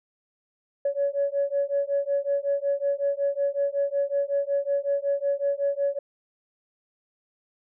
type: beating tone pair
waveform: sine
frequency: 560 / 565.4 Hz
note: C#5 / C#5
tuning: +18 / +34 cents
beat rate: 5.4 Hz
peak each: -25 dBFS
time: 0.85-5.99 s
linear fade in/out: 5 ms
effects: tanh soft clip ceiling -16 dBFS

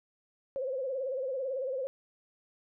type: tone with vibrato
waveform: sine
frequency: 527 Hz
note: C5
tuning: 12 cents sharp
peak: -31 dBFS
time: 0.56-1.87 s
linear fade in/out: 0 ms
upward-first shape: sine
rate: 18 Hz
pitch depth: 91 cents each way
effects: none

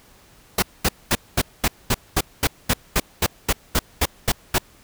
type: noise bursts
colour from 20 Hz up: pink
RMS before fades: -18 dBFS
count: 16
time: 0.58-4.584 s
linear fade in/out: 5 ms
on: 44 ms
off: 220 ms
effects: pink hiss -52 dBFS RMS until 4.83 s

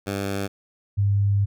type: tone pair in turn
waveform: 10% pulse / sine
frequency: 98.8 / 100.53 Hz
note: G2 / G2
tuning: +14 / +44 cents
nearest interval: unison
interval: 30 cents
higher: second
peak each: -17 dBFS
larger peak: neither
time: 0.06-0.48 / 0.97-1.46 s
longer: second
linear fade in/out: 20 ms
effects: none

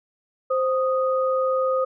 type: tone pair together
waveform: sine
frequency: 522.6 / 1243 Hz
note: C5 / D#6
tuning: -2 / -2 cents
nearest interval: octave + minor third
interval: 1500 cents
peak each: -20 / -25 dBFS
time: 0.5-1.85 s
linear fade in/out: 10 ms
effects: none

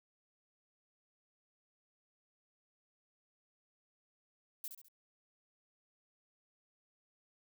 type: noise with echo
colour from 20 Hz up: violet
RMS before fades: -42 dBFS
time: 4.64-4.68 s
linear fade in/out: 2 ms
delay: 68 ms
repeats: 3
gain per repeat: -7 dB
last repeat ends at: 4.884 s
effects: none

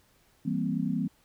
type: chord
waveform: sine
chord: C dominant seventh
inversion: first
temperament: equal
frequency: 164.81 / 196 / 233.1 / 261.6 Hz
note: E3 / G3 / Bb3 / C4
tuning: 0 / 0 / 0 / 0 cents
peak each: -32 dBFS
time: 0.45-1.08 s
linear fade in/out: 10 ms
effects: pink hiss -65 dBFS RMS until 1.24 s

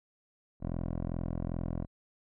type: tone with low-pass filter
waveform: 10% pulse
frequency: 42.52 Hz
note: F1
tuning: 46 cents flat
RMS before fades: -35 dBFS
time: 0.6-1.87 s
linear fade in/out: 50 ms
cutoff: 680 Hz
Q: 0.76
effects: none

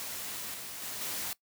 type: noise with level steps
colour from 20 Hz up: white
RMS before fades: -39 / -42 / -39 / -36 dBFS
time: 0-1.33 s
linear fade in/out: 0 ms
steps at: 0.54 / 0.82 / 1.01 s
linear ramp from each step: 2 ms
effects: noise-tail reverb RT60 0.1 s tail -20 dB re dry + high-pass 80 Hz 12 dB/octave

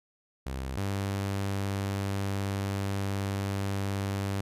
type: tone pair in turn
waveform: sawtooth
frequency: 66 / 98.66 Hz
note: C2 / G2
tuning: +16 / +12 cents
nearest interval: perfect fifth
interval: 696 cents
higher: second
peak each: -29 / -25 dBFS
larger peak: second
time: 0.46-0.77 / 0.77-4.41 s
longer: second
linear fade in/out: 5 ms
effects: resampled to 32000 Hz

